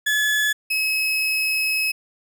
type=tone pair in turn; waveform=35% pulse; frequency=1713 / 2567 Hz; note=A6 / E7; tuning=-47 / -47 cents; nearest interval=perfect fifth; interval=700 cents; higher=second; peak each=-16 / -18 dBFS; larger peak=first; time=0.06-0.53 / 0.7-1.92 s; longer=second; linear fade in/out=10 ms; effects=none